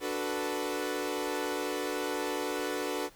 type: chord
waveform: sawtooth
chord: B minor seventh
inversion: first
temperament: equal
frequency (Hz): 293.7 / 370 / 440 / 493.9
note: D4 / F#4 / A4 / B4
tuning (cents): 0 / 0 / 0 / 0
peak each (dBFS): -33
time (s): 0-3.1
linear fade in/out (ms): 50
effects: pink hiss -58 dBFS RMS until 3.15 s